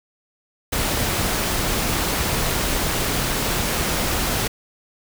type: noise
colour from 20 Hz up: pink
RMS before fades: -22 dBFS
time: 0.72-4.48 s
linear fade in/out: 10 ms
effects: none